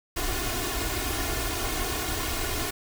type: noise with comb filter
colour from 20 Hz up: pink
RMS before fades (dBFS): -29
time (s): 0.16-2.71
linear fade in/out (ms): 10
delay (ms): 2.8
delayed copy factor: +0.85
effects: none